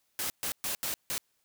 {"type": "noise bursts at uneven times", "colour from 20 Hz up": "white", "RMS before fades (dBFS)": -33, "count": 5, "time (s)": [[0.19, 0.3], [0.43, 0.52], [0.64, 0.75], [0.83, 0.94], [1.1, 1.18]], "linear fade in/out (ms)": 0, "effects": ["white hiss -74 dBFS RMS until 1.44 s"]}